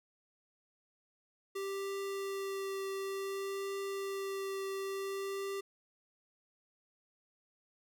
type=tone with vibrato; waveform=square; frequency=391.4 Hz; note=G4; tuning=3 cents flat; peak=-37 dBFS; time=1.55-5.61 s; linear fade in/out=10 ms; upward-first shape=triangle; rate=0.56 Hz; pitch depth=12 cents each way; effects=none